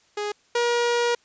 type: tone pair in turn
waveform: sawtooth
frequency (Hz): 415.3 / 477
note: G#4 / A#4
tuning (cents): 0 / +40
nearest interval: major second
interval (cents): 240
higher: second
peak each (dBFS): -22 / -16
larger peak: second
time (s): 0.17-0.32 / 0.55-1.15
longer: second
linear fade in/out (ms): 5
effects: white hiss -61 dBFS RMS until 1.24 s + resampled to 16000 Hz